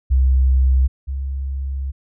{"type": "tone pair in turn", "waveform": "sine", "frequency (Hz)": [65.2, 67.6], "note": ["C2", "C#2"], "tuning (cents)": [-5, -43], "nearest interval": "minor second", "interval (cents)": 62, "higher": "second", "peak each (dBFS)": [-11, -21], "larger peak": "first", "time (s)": [[0.1, 0.88], [1.07, 1.92]], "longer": "second", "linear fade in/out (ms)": 20, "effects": []}